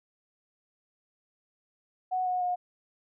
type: tone with pitch steps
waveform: sine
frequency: 740 / 729.4 / 718.9 Hz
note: F#5 / F#5 / F5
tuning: 0 / -25 / +50 cents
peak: -26 dBFS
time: 2.11-2.56 s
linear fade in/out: 20 ms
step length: 150 ms
effects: none